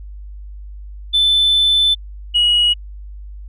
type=tone pair in turn; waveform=sine; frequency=3520 / 2905 Hz; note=A7 / F#7; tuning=0 / -32 cents; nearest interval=minor third; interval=332 cents; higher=first; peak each=-9 dBFS; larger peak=neither; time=1.13-1.95 / 2.34-2.74 s; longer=first; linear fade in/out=20 ms; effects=tanh soft clip ceiling -8 dBFS + added 50 Hz sine -30 dBFS peak until 3.48 s